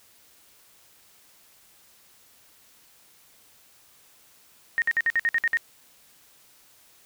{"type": "tone bursts", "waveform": "sine", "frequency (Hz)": 1855, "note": "A#6", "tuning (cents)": -9, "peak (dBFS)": -19, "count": 9, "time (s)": [4.78, 5.571], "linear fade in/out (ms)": 0, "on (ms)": 39, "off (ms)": 55, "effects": ["white hiss -57 dBFS RMS until 7.05 s"]}